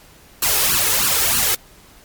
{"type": "noise with flanger", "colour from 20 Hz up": "white", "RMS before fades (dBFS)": -17, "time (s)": [0.42, 1.55], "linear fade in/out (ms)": 5, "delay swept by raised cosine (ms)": [0.68, 2.38], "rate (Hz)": 3.2, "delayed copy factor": 0.8, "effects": ["pink hiss -47 dBFS RMS until 2.04 s", "MP3 96 kbps"]}